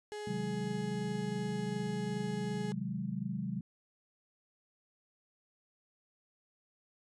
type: tone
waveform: 35% pulse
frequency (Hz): 419.3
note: G#4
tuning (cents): +17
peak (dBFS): -38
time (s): 0.12-2.72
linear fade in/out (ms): 0
type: chord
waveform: sine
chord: Ab dominant seventh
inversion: first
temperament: equal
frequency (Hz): 130.81 / 155.56 / 185 / 207.7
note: C3 / Eb3 / Gb3 / Ab3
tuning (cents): 0 / 0 / 0 / 0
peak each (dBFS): -41 / -43 / -38 / -39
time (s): 0.27-3.61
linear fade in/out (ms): 5
effects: resampled to 22050 Hz